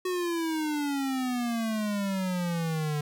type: exponential sweep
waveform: square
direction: down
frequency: 370 to 146.83 Hz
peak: -28 dBFS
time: 0.05-3.01 s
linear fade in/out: 5 ms
effects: none